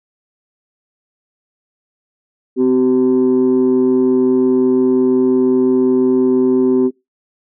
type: tone pair together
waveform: sine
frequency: 257 / 382.7 Hz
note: C4 / G4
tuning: -31 / -42 cents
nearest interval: perfect fifth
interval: 689 cents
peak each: -11 dBFS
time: 2.56-6.91 s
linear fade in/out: 50 ms
effects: noise-tail reverb RT60 0.2 s tail -21 dB re dry + tanh soft clip ceiling -6 dBFS